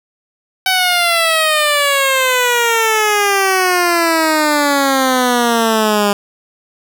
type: exponential sweep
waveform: 10% pulse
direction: down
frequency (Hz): 760 to 201.5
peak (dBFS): -3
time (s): 0.66-6.13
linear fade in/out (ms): 2
effects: none